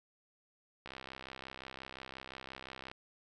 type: click train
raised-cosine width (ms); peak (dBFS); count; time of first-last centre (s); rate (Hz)
0.3; -29; 136; 0.86-2.915; 65.7
effects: none